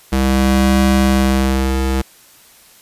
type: ring-modulated tone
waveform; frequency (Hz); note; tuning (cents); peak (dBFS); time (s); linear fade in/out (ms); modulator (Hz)
30% pulse; 132.3; C3; +20; -6; 0.12-2.02; 10; 66.4
effects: white hiss -46 dBFS RMS until 2.81 s + resampled to 32000 Hz